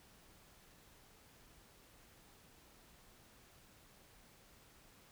silence, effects pink hiss -64 dBFS RMS until 5.11 s

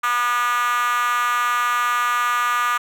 5% pulse tone with high-pass filter, 242.6 Hz, B3, 31 cents flat, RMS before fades -20 dBFS, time 0.03-2.78 s, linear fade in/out 10 ms, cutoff 1200 Hz, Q 6.3, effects none

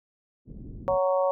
pink low-pass noise, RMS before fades -41 dBFS, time 0.45-0.99 s, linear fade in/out 50 ms, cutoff 320 Hz, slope 24 dB/octave
harmonic tone, 185.5 Hz, F#3, 5 cents sharp, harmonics 3 / 4 / 5 / 6, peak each -22 / -31 / -31 / -32 dBFS, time 0.88-1.31 s, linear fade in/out 0 ms
effects none

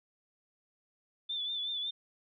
sine tone with vibrato, 3511 Hz, A7, 4 cents flat, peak -33 dBFS, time 1.29-1.91 s, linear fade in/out 10 ms, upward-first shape triangle, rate 5.4 Hz, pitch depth 60 cents each way, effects none

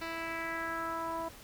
10% pulse tone with low-pass filter sweep, 329.6 Hz, E4, in tune, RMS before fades -37 dBFS, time 0.01-1.29 s, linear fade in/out 10 ms, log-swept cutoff 3500 to 850 Hz, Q 2.8, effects pink hiss -52 dBFS RMS until 1.43 s

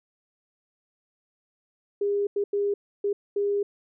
sine tone bursts at uneven times, 405.4 Hz, G#4, 42 cents flat, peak -22 dBFS, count 5, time 2.01-2.27 / 2.36-2.44 / 2.53-2.74 / 3.04-3.13 / 3.36-3.63 s, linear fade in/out 5 ms, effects none

